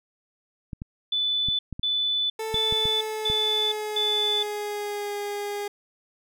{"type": "clicks", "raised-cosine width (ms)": 5, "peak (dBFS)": -21, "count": 9, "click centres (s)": [0.732, 0.819, 1.486, 1.727, 1.795, 2.543, 2.725, 2.855, 3.3]}
{"type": "tone bursts", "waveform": "sine", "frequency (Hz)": 3491, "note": "A7", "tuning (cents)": -14, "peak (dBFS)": -22, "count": 5, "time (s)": [1.12, 4.43], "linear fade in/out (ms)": 5, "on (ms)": 470, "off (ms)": 240}
{"type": "tone with pitch glide", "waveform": "30% pulse", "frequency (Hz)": [441.3, 409.4], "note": ["A4", "G#4"], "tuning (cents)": [5, -25], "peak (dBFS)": -26, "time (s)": [2.39, 5.68], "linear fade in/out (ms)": 5, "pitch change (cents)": -130, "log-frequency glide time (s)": [2.54, 5.15]}
{"effects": []}